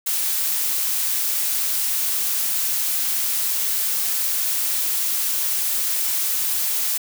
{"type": "noise", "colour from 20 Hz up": "blue", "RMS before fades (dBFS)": -22, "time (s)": [0.06, 6.98], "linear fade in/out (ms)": 10, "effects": []}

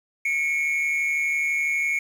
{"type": "tone pair together", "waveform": "triangle", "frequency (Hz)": [2197, 2349], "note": ["C#7", "D7"], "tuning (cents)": [-16, 0], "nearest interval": "minor second", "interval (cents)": 116, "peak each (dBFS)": [-19, -25], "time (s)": [0.25, 1.99], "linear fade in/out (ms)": 5, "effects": ["tanh soft clip ceiling -17 dBFS", "8-bit"]}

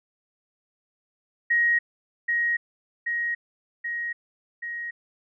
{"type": "tone with echo", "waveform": "sine", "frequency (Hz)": 1885, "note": "A#6", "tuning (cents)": 19, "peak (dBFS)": -18, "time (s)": [1.5, 1.79], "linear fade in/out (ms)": 10, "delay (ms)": 780, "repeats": 4, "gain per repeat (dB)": -3, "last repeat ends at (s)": 4.91, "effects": []}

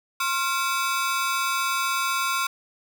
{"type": "ring-modulated tone", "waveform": "sawtooth", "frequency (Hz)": 1224, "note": "D#6", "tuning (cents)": -29, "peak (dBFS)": -16, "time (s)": [0.2, 2.47], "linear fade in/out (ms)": 5, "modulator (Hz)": 158, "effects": []}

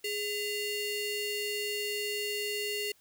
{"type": "ring-modulated tone", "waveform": "30% pulse", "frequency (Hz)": 1606, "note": "G6", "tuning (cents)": 41, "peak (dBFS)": -26, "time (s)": [0.04, 2.92], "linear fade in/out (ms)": 5, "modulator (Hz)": 1190, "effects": ["white hiss -65 dBFS RMS until 3 s"]}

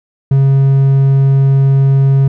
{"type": "tone", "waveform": "triangle", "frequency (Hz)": 136.4, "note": "C#3", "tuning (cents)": -28, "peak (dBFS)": -4, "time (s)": [0.31, 2.28], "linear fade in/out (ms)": 5, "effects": []}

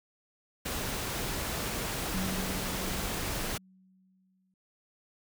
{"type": "noise", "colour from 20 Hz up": "pink", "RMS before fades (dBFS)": -34, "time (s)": [0.65, 3.58], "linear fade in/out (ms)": 10}
{"type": "tone with exponential decay", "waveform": "sine", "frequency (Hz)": 187.6, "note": "F#3", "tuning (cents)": 24, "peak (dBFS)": -31, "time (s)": [2.14, 4.54], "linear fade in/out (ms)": 2, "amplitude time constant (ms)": 520}
{"effects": []}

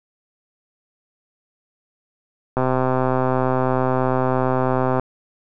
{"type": "click train", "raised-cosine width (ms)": 1, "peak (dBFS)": -6, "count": 314, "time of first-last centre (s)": [2.57, 4.996], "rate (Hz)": 129, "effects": []}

